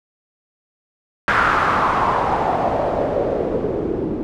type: noise with low-pass filter sweep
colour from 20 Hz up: white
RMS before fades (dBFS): -19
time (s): 1.28-4.23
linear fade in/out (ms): 0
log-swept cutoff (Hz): 1500 to 320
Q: 3.3
effects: none